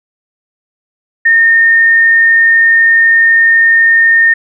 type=tone; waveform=sine; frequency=1828 Hz; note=A#6; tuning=34 cents flat; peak=-4 dBFS; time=1.25-4.34 s; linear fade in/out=10 ms; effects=none